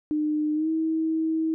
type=tone with pitch glide; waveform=sine; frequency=303.2 to 320.3 Hz; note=D#4 to E4; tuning=-45 to -50 cents; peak=-22 dBFS; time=0.11-1.54 s; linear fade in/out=0 ms; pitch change=+95 cents; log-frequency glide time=0.54-0.69 s; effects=none